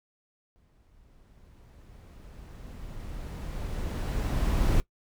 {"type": "noise with exponential growth", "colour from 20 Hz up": "brown", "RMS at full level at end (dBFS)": -23, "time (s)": [0.56, 4.8], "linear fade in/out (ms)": 0, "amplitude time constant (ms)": 920, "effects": ["noise-tail reverb RT60 0.1 s tail -20 dB re dry"]}